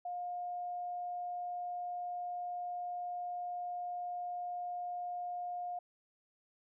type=tone; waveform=sine; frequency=711 Hz; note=F5; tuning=31 cents sharp; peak=-37 dBFS; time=0.05-5.79 s; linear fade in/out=5 ms; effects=none